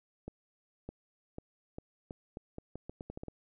accelerating click train, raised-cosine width 2 ms, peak -28 dBFS, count 14, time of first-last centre 0.28-3.283 s, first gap 610 ms, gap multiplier 0.81, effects none

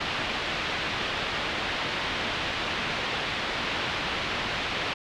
white low-pass noise, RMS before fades -30 dBFS, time 0-4.94 s, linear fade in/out 10 ms, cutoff 3500 Hz, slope 24 dB/octave, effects none

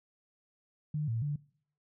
sine tone with pitch steps, 150.8 / 113.9 / 146 Hz, D3 / A#2 / D3, +46 / -40 / -10 cents, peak -30 dBFS, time 0.94-1.36 s, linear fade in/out 5 ms, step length 140 ms, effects noise-tail reverb RT60 0.6 s tail -23 dB re dry

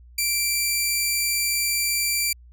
10% pulse tone, 2349 Hz, D7, in tune, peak -12 dBFS, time 0.18-2.33 s, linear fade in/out 5 ms, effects added 60 Hz sine -45 dBFS peak until 2.52 s

